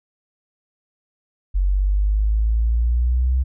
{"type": "exponential sweep", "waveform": "sine", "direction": "up", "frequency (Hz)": [46.02, 65.1], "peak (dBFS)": -15, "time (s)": [1.54, 3.44], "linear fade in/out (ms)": 20, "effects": []}